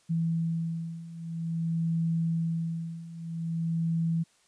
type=beating tone pair; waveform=sine; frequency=164.81 / 165.31 Hz; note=E3 / E3; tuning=0 / +5 cents; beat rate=0.5 Hz; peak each=-32 / -29 dBFS; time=0.09-4.24 s; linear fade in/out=20 ms; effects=white hiss -65 dBFS RMS until 4.47 s + resampled to 22050 Hz